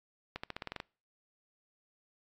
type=accelerating click train; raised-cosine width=0.3 ms; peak=-22 dBFS; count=9; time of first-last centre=0.36-0.801 s; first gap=75 ms; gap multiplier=0.91; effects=noise-tail reverb RT60 0.4 s tail -26 dB re dry + AAC 48 kbps